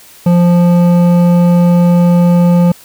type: tone with hard clipping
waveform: triangle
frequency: 174.61 Hz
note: F3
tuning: in tune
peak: -7 dBFS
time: 0.26-2.72 s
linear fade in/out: 5 ms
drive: 14 dB
effects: white hiss -39 dBFS RMS until 2.84 s